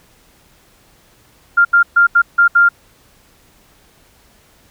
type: tone bursts at uneven times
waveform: sine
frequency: 1396.9 Hz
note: F6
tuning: in tune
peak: -6 dBFS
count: 6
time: 1.57-1.65 / 1.73-1.83 / 1.96-2.07 / 2.15-2.22 / 2.38-2.48 / 2.55-2.69 s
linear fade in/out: 10 ms
effects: pink hiss -51 dBFS RMS until 4.7 s